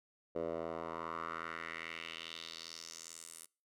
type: tone with band-pass filter sweep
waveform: 10% pulse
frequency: 82.41 Hz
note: E2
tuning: in tune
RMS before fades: -44 dBFS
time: 0.35-3.46 s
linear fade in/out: 10 ms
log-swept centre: 520 to 10000 Hz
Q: 2.8
effects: noise-tail reverb RT60 0.4 s tail -26 dB re dry